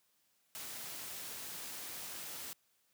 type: noise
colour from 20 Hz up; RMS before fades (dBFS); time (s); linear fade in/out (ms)
white; -45; 0.55-2.53; 0
effects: white hiss -75 dBFS RMS until 2.93 s + high-pass 80 Hz 12 dB/octave